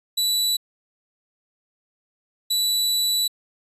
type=tone pair in turn; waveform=sawtooth; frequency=3951 / 3951 Hz; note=B7 / B7; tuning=0 / 0 cents; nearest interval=unison; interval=0 cents; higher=neither; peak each=-16 dBFS; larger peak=neither; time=0.17-0.57 / 2.5-3.28 s; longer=second; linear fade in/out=10 ms; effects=resampled to 32000 Hz